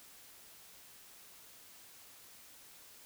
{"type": "silence", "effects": ["white hiss -57 dBFS RMS until 3.05 s"]}